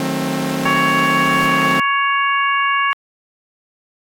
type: chord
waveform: sawtooth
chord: D# diminished seventh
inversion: none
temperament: equal with one note detuned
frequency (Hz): 155.56 / 185 / 220 / 265.3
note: D#3 / F#3 / A3 / C4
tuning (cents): 0 / 0 / 0 / +24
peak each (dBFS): -21 / -21 / -22 / -17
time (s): 0-1.8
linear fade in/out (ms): 2
type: harmonic tone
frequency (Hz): 558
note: C#5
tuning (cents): +11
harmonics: 2 / 3 / 4 / 5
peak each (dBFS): -16 / -20 / -22 / -24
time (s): 0.66-2.93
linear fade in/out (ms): 0
type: noise with exponential growth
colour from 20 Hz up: pink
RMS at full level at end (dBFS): -31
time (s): 0.86-1.46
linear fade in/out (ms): 2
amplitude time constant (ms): 130
effects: AAC 64 kbps